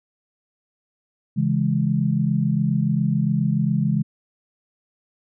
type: chord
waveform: sine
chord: C# minor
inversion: none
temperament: equal with one note detuned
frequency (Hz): 137.63 / 164.81 / 207.7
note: C#3 / E3 / G#3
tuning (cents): -12 / 0 / 0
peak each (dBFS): -22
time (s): 1.36-4.03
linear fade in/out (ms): 20
effects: none